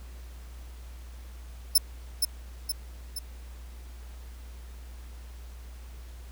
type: tone with echo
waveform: 15% pulse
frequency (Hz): 5300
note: E8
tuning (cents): +9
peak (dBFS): -11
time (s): 1.75-1.78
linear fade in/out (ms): 5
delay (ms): 470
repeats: 3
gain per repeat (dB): -5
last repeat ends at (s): 3.19
effects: added 60 Hz sine -41 dBFS peak until 6.31 s + pink hiss -55 dBFS RMS until 6.31 s